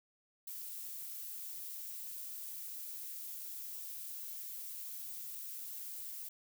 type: noise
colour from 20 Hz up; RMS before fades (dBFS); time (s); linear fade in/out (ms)
violet; -45; 0.47-6.29; 5
effects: none